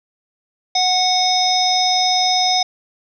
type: harmonic tone with a mistuned harmonic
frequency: 736 Hz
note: F#5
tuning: 9 cents flat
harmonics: 1 / 3 / 5 / 7 / 8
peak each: -17 / -26 / -21 / -18 / -26 dBFS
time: 0.75-2.63 s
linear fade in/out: 5 ms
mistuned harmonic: 8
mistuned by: +52 cents
effects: none